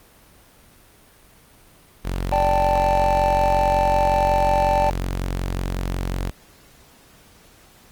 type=tone; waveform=sawtooth; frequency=45.47 Hz; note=F#1; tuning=29 cents flat; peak=-19 dBFS; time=2.04-6.31 s; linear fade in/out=20 ms
type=chord; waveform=triangle; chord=D suspended fourth; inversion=none; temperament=just; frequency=587.3 / 783.1 / 881 Hz; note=D5 / G5 / A5; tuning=0 / -2 / +2 cents; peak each=-19 dBFS; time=2.32-4.9 s; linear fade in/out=2 ms
effects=pink hiss -51 dBFS RMS until 7.91 s + Opus 32 kbps